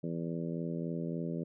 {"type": "harmonic tone", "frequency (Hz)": 83.5, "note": "E2", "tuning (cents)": 23, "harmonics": [2, 3, 4, 5, 6, 7], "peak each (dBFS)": [-36, -40, -42, -44, -46, -47], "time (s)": [0.03, 1.44], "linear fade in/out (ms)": 10, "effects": []}